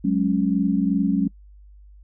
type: chord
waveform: sine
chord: F# suspended second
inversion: none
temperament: equal with one note detuned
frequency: 185 / 207.7 / 276.1 Hz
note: F#3 / G#3 / C#4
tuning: 0 / 0 / -7 cents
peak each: -22 dBFS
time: 0.04-1.28 s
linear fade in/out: 10 ms
effects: noise-tail reverb RT60 0.1 s tail -26 dB re dry + added 50 Hz sine -44 dBFS peak until 2.03 s